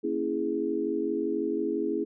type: chord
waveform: sine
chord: A# half-diminished seventh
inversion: none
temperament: equal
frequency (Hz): 233.1 / 277.2 / 329.6 / 415.3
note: A#3 / C#4 / E4 / G#4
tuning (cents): 0 / 0 / 0 / 0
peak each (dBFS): -36 / -33 / -30 / -30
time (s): 0.03-2.05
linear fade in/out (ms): 20
effects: none